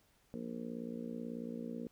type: harmonic tone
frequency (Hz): 58.27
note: A#1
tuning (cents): 0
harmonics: 3 / 4 / 5 / 6 / 7 / 8 / 9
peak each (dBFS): -49 / -42 / -49 / -56 / -54 / -48 / -53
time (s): 0.34-1.87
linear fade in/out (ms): 0
effects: pink hiss -71 dBFS RMS until 1.91 s